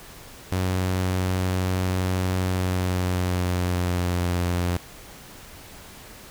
sawtooth tone with pitch glide, 92.5 to 88.17 Hz, F#2 to F2, 0 to +17 cents, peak -18 dBFS, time 0.52-4.77 s, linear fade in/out 0 ms, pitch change -83 cents, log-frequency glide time 2.43-4.29 s, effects pink hiss -44 dBFS RMS until 6.3 s

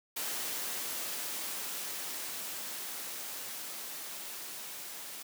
white noise with level ramp, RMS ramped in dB -36 to -44 dBFS, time 0.16-5.23 s, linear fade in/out 10 ms, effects high-pass 200 Hz 12 dB/octave

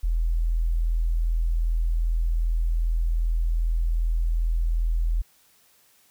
sine tone, 41.28 Hz, E1, 3 cents sharp, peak -20 dBFS, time 0.03-5.22 s, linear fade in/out 10 ms, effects white hiss -60 dBFS RMS until 6.1 s

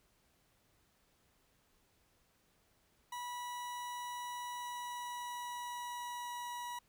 40% pulse tone with pitch glide, 975 to 968.8 Hz, B5 to B5, -23 to -34 cents, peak -40 dBFS, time 3.12-6.79 s, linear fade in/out 5 ms, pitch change -11 cents, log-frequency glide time 4.51-6.29 s, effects pink hiss -73 dBFS RMS until 6.88 s

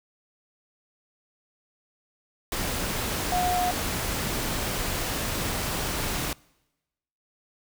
sine tone in noise, 721 Hz, F#5, 45 cents flat, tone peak -23 dBFS, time 3.32-3.71 s, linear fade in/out 2 ms, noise pink, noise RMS -29 dBFS, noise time 2.52-6.33 s, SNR +3 dB, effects noise-tail reverb RT60 1.0 s tail -25 dB re dry

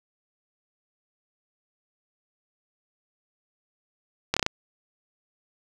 slowing click train, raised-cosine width 0.2 ms, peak -5 dBFS, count 5, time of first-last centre 4.34-4.464 s, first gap 26 ms, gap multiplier 1.12, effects 7-bit

